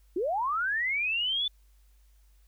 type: linear sweep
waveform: sine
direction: up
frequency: 321.3 to 3520 Hz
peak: -26 dBFS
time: 0.16-1.48 s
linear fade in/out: 5 ms
effects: added 50 Hz sine -57 dBFS peak until 2.47 s + white hiss -71 dBFS RMS until 2.47 s